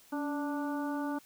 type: harmonic tone with a mistuned harmonic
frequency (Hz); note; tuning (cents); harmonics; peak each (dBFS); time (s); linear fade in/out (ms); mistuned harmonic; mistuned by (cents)
293.7; D4; 0; 1 / 2 / 3 / 4 / 5; -33 / -42 / -40 / -45 / -45; 0.12-1.19; 10; 1; -52
effects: white hiss -60 dBFS RMS until 1.25 s

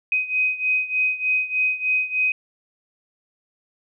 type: beating tone pair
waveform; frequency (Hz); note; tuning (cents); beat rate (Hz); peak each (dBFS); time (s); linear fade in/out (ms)
sine; 2512 / 2515.3; D#7 / D#7; +16 / +18; 3.3; -21 / -24; 0.12-2.32; 2
effects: none

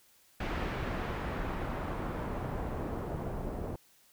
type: noise with low-pass filter sweep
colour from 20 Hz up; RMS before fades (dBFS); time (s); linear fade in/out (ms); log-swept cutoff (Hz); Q
pink; -36; 0.4-3.76; 5; 2300 to 630; 0.81
effects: white hiss -64 dBFS RMS until 4.12 s

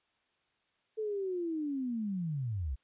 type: linear sweep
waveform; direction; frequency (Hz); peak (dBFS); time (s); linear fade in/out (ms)
sine; down; 442.3 to 57.8; -32; 0.97-2.76; 20
effects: white hiss -75 dBFS RMS until 2.83 s + resampled to 8000 Hz

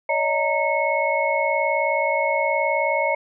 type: tone cluster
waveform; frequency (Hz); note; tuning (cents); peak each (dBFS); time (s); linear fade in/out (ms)
sine; 566 / 625 / 923 / 2188; C#5 / D#5 / A#5 / C#7; +36 / +8 / -17 / -23; -24; 0.09-3.15; 5
effects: none

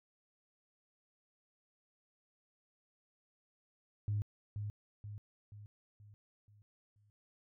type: tone with echo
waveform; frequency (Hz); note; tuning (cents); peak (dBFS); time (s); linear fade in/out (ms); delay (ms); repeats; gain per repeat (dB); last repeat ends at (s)
sine; 103.9; G#2; +1; -31; 4.08-4.22; 0; 480; 6; -6; 7.1
effects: tanh soft clip ceiling -27 dBFS

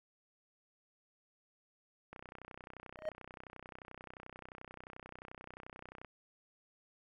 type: click train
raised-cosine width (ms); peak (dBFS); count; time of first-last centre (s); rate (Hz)
0.5; -33; 124; 2.13-6.047; 31.4
type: tone with exponential growth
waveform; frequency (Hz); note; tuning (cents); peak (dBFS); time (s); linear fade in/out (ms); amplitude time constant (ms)
triangle; 622.3; D#5; 0; -29; 2.97-3.09; 1; 25
effects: none

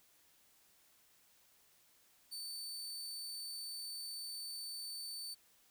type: tone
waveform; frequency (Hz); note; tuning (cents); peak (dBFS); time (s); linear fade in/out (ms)
sawtooth; 4538; C#8; +40; -40; 2.31-5.35; 20
effects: white hiss -69 dBFS RMS until 5.7 s

